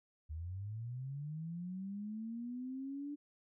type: linear sweep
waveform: sine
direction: up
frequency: 74.3 to 293.7 Hz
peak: -40 dBFS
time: 0.29-3.16 s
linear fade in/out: 20 ms
effects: none